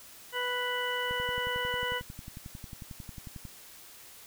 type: harmonic tone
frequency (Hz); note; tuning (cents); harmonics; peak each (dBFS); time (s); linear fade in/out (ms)
493.9; B4; 0; 1 / 2 / 3 / 4 / 6; -36 / -36 / -36 / -36 / -36; 0.32-2.02; 50
type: click train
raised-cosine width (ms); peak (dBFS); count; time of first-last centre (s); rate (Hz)
5; -30; 27; 1.11-3.452; 11.1
effects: white hiss -51 dBFS RMS until 4.26 s